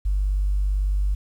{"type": "tone", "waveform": "sine", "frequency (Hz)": 49, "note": "G1", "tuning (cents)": 0, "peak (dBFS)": -18, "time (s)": [0.05, 1.15], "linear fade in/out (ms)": 10, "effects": ["tanh soft clip ceiling -14 dBFS", "9-bit"]}